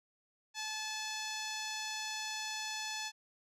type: tone with low-pass filter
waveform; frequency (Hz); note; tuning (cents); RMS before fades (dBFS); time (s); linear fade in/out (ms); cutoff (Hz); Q
10% pulse; 865; A5; -30; -40; 0.54-3.12; 50; 7600; 2.7
effects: none